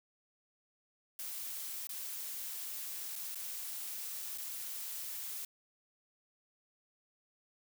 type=noise with dropouts; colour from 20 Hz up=blue; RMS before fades=-42 dBFS; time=1.19-5.45 s; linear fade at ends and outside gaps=2 ms; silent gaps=1.871-1.892 / 3.156-3.16 / 3.347-3.355 / 4.377-4.382 s; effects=none